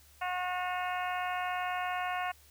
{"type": "harmonic tone with a mistuned harmonic", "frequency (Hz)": 362.7, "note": "F#4", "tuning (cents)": -34, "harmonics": [2, 3, 4, 5, 6, 7, 8], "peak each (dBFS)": [-34, -38, -40, -42, -44, -45, -46], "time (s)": [0.21, 2.32], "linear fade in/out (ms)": 10, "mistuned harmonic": 8, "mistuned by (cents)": -58, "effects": ["added 73 Hz sine -61 dBFS peak until 2.5 s", "white hiss -61 dBFS RMS until 2.5 s"]}